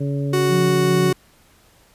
harmonic tone, 140.9 Hz, C#3, 29 cents sharp, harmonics 1 / 2 / 3 / 4, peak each -21 / -27 / -31 / -33 dBFS, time 0-1.13 s, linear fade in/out 10 ms
45% pulse tone, 370 Hz, F#4, in tune, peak -17 dBFS, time 0.33-1.13 s, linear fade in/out 5 ms
sine tone with tremolo, 174.61 Hz, F3, in tune, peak -19 dBFS, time 0.48-1.13 s, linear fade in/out 50 ms, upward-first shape square, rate 2.4 Hz, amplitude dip 25%
effects pink hiss -54 dBFS RMS until 1.94 s + resampled to 32000 Hz

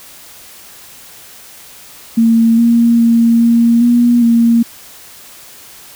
sine tone with pitch steps, 228.2 / 233.6 / 231.5 / 233.1 / 239.6 / 232.4 Hz, A#3 / A#3 / A#3 / A#3 / A#3 / A#3, -37 / +4 / -12 / 0 / +48 / -5 cents, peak -6 dBFS, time 2.17-4.63 s, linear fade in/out 10 ms, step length 410 ms, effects white hiss -37 dBFS RMS until 5.95 s

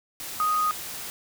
sine tone in noise, 1244.5 Hz, D#6, in tune, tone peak -21 dBFS, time 0.4-0.71 s, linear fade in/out 0 ms, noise white, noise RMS -36 dBFS, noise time 0.2-1.1 s, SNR +12 dB, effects none

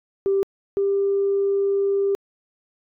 sine tone pair in turn, 392 / 396.6 Hz, G4 / G4, 0 / +20 cents, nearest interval unison, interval 20 cents, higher second, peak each -16 / -17 dBFS, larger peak first, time 0.26-0.43 / 0.77-2.15 s, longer second, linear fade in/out 0 ms, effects tanh soft clip ceiling -12 dBFS

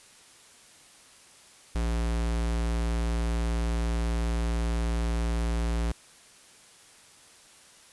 square tone, 57.4 Hz, A#1, 26 cents flat, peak -26 dBFS, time 1.75-5.92 s, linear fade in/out 5 ms, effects white hiss -54 dBFS RMS until 7.92 s + resampled to 24000 Hz

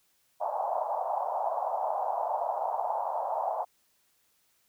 white band-pass noise, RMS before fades -31 dBFS, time 0.4-3.65 s, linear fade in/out 20 ms, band 630 to 900 Hz, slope 48 dB/octave, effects white hiss -70 dBFS RMS until 4.68 s

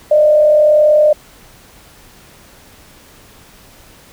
sine tone with frequency modulation, 605 Hz, D#5, 49 cents flat, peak -6 dBFS, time 0.11-1.13 s, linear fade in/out 5 ms, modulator 41.1 Hz, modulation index 0.42, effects pink hiss -43 dBFS RMS until 4.12 s

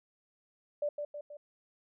sine tone with echo, 587 Hz, D5, 1 cent flat, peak -29 dBFS, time 0.82-0.89 s, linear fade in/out 5 ms, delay 160 ms, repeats 3, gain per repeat -5 dB, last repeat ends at 1.37 s, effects none

